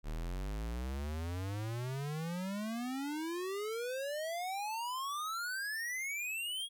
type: exponential sweep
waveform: square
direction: up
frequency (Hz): 36.71 to 3326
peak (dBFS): -37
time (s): 0.03-6.69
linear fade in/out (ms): 50
effects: none